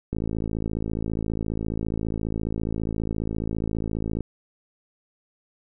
click train, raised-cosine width 3 ms, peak -15 dBFS, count 224, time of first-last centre 0.13-4.207 s, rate 54.7 Hz, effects none

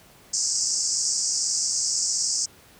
pink band-pass noise, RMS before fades -25 dBFS, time 0.33-2.46 s, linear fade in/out 10 ms, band 4900 to 8200 Hz, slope 96 dB/octave, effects pink hiss -52 dBFS RMS until 2.79 s + high-pass 60 Hz 12 dB/octave

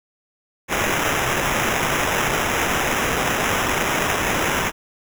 blue noise with sample-and-hold, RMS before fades -21 dBFS, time 0.68-4.72 s, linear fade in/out 50 ms, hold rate 4410 Hz, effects none

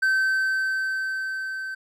triangle tone with level ramp, 1544 Hz, G6, 27 cents flat, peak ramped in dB -16 to -28 dBFS, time 0.02-1.75 s, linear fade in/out 10 ms, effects none

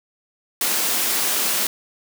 white high-pass noise, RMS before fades -21 dBFS, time 0.61-1.67 s, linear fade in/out 2 ms, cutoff 170 Hz, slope 48 dB/octave, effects none

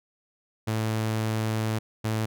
sawtooth tone pair in turn, 110 / 110 Hz, A2 / A2, 0 / 0 cents, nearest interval unison, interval 0 cents, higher neither, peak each -21 dBFS, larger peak neither, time 0.67-1.79 / 2.04-2.26 s, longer first, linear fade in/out 10 ms, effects none

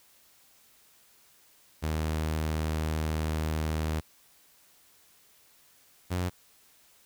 sawtooth tone pair in turn, 78.3 / 89.85 Hz, D#2 / F2, +11 / +50 cents, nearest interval major second, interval 239 cents, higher second, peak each -24 dBFS, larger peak neither, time 1.82-4.01 / 6.1-6.3 s, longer first, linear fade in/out 20 ms, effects white hiss -61 dBFS RMS until 7.05 s

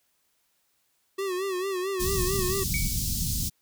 square tone with vibrato, 377.2 Hz, F#4, 33 cents sharp, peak -28 dBFS, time 1.18-2.64 s, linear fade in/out 10 ms, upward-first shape sine, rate 4.5 Hz, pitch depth 85 cents each way
pink band-stop noise, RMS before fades -28 dBFS, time 1.99-3.5 s, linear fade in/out 20 ms, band 200 to 4500 Hz, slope 24 dB/octave
sine tone with exponential decay, 2260 Hz, C#7, 33 cents sharp, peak -26 dBFS, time 2.74-3.04 s, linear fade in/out 1 ms, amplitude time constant 64 ms
effects white hiss -71 dBFS RMS until 3.61 s

